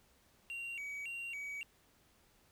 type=tone with vibrato; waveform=triangle; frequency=2502 Hz; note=D#7; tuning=9 cents sharp; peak=-39 dBFS; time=0.5-1.63 s; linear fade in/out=0 ms; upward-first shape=square; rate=1.8 Hz; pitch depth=170 cents each way; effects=pink hiss -69 dBFS RMS until 2.51 s